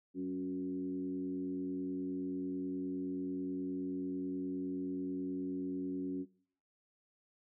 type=tone with frequency modulation; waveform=sine; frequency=277.2 Hz; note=C#4; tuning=in tune; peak=-35 dBFS; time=0.14-6.26 s; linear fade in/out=50 ms; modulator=89.4 Hz; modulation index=0.84; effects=noise-tail reverb RT60 0.5 s tail -20 dB re dry + high-pass 100 Hz 12 dB/octave